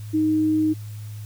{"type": "tone", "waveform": "sine", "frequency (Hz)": 311.1, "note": "D#4", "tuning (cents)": 0, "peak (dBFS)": -17, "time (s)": [0.13, 0.74], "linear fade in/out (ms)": 20, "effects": ["added 106 Hz sine -32 dBFS peak until 1.25 s", "white hiss -50 dBFS RMS until 1.25 s"]}